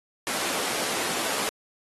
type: high-pass noise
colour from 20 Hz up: pink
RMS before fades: -29 dBFS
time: 0.27-1.49 s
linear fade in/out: 0 ms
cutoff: 340 Hz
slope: 12 dB/octave
effects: AAC 32 kbps